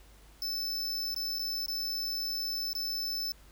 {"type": "tone with dropouts", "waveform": "square", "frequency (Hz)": 5274, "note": "E8", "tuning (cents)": 0, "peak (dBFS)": -32, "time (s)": [0.42, 3.32], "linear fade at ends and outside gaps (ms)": 1, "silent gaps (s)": [[1.144, 1.162], [1.387, 1.393], [1.661, 1.682], [2.731, 2.751]], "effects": ["added 50 Hz sine -55 dBFS peak until 3.51 s", "pink hiss -60 dBFS RMS until 3.51 s"]}